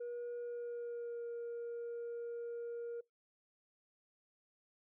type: tone with pitch glide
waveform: sine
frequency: 480 to 470.9 Hz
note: B4 to A#4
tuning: -49 to +18 cents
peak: -38 dBFS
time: 0-3.01 s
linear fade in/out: 10 ms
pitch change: -33 cents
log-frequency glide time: 0.37-1.25 s
effects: noise-tail reverb RT60 0.2 s tail -26 dB re dry + tanh soft clip ceiling -39 dBFS

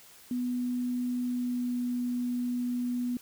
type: tone with pitch glide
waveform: sine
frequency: 246.9 to 245.1 Hz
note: B3 to B3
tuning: 0 to -13 cents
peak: -28 dBFS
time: 0.31-3.17 s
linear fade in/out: 2 ms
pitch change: -13 cents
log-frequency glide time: 1.23-1.78 s
effects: white hiss -54 dBFS RMS until 3.21 s

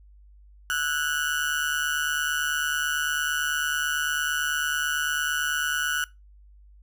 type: tone with amplitude modulation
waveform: 35% pulse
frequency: 1473 Hz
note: F#6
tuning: 8 cents flat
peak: -19 dBFS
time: 0.7-6.04 s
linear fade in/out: 0 ms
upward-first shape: sine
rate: 149 Hz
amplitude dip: 75%
effects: noise-tail reverb RT60 0.2 s tail -20 dB re dry + added 50 Hz sine -49 dBFS peak until 6.82 s

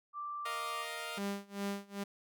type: tone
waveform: sine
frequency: 1174.7 Hz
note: D6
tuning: in tune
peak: -38 dBFS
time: 0.13-0.86 s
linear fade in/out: 50 ms
type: chord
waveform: 10% pulse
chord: Bb suspended fourth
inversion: none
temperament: equal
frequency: 466.2 / 622.3 / 698.5 Hz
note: Bb4 / Eb5 / F5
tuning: 0 / 0 / 0 cents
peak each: -37 / -35 / -36 dBFS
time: 0.45-1.19 s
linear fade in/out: 10 ms
type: tone with tremolo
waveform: sawtooth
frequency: 200 Hz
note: G3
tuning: 35 cents sharp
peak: -30 dBFS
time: 1.17-2.04 s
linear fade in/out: 10 ms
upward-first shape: sine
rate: 2.5 Hz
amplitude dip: 95%
effects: none

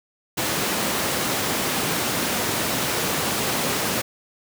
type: high-pass noise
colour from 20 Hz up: pink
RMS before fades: -24 dBFS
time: 0.37-4.02 s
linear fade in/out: 10 ms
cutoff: 160 Hz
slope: 12 dB/octave
effects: none

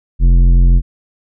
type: tone with tanh clipping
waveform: triangle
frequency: 43.65 Hz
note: F1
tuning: in tune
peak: -7 dBFS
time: 0.19-0.82 s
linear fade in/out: 50 ms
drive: 15 dB
effects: none

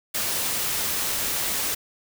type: noise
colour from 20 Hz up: white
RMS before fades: -26 dBFS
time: 0.14-1.75 s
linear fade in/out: 10 ms
effects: none

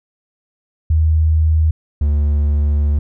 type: tone pair in turn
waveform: sine / triangle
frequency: 79 / 73.15 Hz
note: D#2 / D2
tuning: +27 / -6 cents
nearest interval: minor second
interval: 133 cents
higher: first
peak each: -10 dBFS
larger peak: neither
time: 0.9-1.71 / 2.01-2.99 s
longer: second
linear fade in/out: 5 ms
effects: none

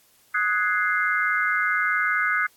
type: chord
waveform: sine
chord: Ab dominant seventh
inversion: second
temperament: equal with one note detuned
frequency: 1255.3 / 1480 / 1661.2 / 2093 Hz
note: Eb6 / Gb6 / Ab6 / C7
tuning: +15 / 0 / 0 / 0 cents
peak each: -26 / -24 / -27 / -26 dBFS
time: 0.34-2.47 s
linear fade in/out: 10 ms
effects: white hiss -59 dBFS RMS until 2.56 s + AAC 64 kbps

